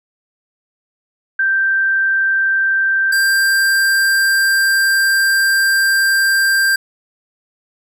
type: tone pair in turn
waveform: sine / square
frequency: 1568 / 1582.6 Hz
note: G6 / G6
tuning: 0 / +16 cents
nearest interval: unison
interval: 16 cents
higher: second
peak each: -12 dBFS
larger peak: neither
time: 1.39-3.12 / 3.12-6.76 s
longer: second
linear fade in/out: 5 ms
effects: none